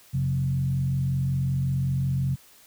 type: tone with frequency modulation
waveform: sine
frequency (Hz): 134.4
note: C3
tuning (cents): +47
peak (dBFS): -22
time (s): 0.13-2.36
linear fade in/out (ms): 20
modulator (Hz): 45.4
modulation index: 0.65
effects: white hiss -54 dBFS RMS until 2.66 s